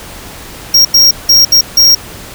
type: tone bursts at uneven times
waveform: square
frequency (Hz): 5590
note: F8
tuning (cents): +1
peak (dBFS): -3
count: 5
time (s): 0.74-0.85 / 0.94-1.11 / 1.29-1.45 / 1.52-1.61 / 1.77-1.95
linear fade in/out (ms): 5
effects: pink hiss -29 dBFS RMS until 2.34 s